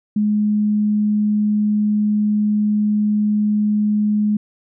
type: tone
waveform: sine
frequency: 210 Hz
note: G#3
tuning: 19 cents sharp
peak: -14 dBFS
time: 0.16-4.37 s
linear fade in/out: 5 ms
effects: none